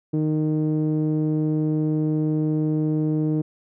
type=tone with low-pass filter; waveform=sawtooth; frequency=154.3 Hz; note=D#3; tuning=14 cents flat; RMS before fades=-22 dBFS; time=0.13-3.42 s; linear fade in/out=10 ms; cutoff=360 Hz; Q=2.7; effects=none